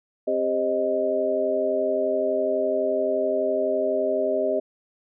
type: harmonic tone with a mistuned harmonic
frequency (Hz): 132.6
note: C3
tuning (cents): +23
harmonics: 2 / 3 / 4 / 5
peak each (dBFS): -31 / -26 / -29 / -23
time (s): 0.27-4.6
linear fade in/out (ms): 10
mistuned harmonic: 5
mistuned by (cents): -110
effects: none